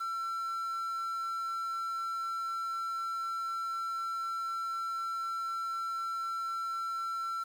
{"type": "tone with quantisation", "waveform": "triangle", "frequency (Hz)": 1348, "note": "E6", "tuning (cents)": 38, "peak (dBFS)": -31, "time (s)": [0, 7.44], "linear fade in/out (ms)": 10, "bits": 9, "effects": []}